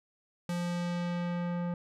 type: tone with low-pass filter sweep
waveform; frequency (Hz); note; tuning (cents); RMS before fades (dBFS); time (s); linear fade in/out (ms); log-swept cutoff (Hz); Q
square; 174.61; F3; 0; -33; 0.49-1.74; 2; 12000 to 1200; 0.72
effects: none